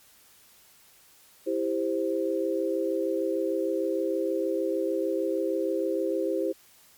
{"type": "chord", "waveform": "sine", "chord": "C major", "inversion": "first", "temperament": "equal with one note detuned", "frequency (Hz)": [329.6, 396.1, 523.3], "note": ["E4", "G4", "C5"], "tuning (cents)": [0, 18, 0], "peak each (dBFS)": -29, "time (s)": [1.46, 6.53], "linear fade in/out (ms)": 20, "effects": ["white hiss -57 dBFS RMS until 6.97 s", "MP3 96 kbps"]}